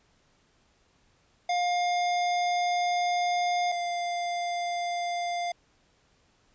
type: tone pair in turn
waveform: square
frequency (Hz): 708 / 699.1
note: F5 / F5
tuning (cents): +23 / +2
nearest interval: unison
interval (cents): 21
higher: first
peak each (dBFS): -25 / -29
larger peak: first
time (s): 1.49-3.72 / 3.72-5.52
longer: first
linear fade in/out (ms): 5
effects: pink hiss -66 dBFS RMS until 6.54 s + resampled to 16000 Hz